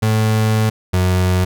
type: tone pair in turn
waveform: 35% pulse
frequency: 109.3 / 91.59 Hz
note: A2 / F#2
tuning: -11 / -17 cents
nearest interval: minor third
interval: 306 cents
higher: first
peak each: -11 dBFS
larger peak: neither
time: 0.02-0.7 / 0.93-1.45 s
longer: first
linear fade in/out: 10 ms
effects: none